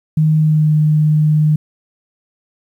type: tone with pitch glide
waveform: sine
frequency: 155.56 to 152.8 Hz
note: D#3 to D#3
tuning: 0 to -31 cents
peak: -9 dBFS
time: 0.17-1.56 s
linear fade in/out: 5 ms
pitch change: -31 cents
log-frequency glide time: 0.38-0.73 s
effects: 8-bit